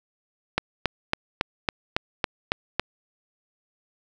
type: click train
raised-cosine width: 0.3 ms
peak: -5 dBFS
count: 9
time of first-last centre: 0.58-2.796 s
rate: 3.61 Hz
effects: none